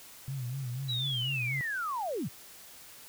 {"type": "tone with vibrato", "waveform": "sine", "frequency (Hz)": 129.2, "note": "C3", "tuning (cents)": -21, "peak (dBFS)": -33, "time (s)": [0.28, 1.61], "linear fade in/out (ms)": 0, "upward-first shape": "sine", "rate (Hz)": 4.1, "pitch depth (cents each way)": 120}
{"type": "linear sweep", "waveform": "sine", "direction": "down", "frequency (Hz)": [3970, 87.3], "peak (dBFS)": -31, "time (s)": [0.88, 2.29], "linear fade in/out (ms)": 20}
{"effects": ["white hiss -51 dBFS RMS until 3.08 s"]}